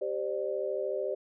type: chord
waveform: sine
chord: G suspended fourth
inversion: none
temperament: equal with one note detuned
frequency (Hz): 392 / 523.3 / 596.9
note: G4 / C5 / D5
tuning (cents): 0 / 0 / +28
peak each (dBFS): -34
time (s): 0.01-1.15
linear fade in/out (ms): 10
effects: none